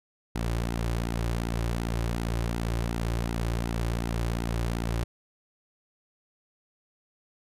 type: tone with flanger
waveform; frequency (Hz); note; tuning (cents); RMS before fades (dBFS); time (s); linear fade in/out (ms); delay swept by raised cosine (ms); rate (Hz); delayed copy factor
sawtooth; 57.6; A#1; -20; -29; 0.35-5.04; 5; 1.7 to 4.5; 2.7; -0.55
effects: resampled to 32000 Hz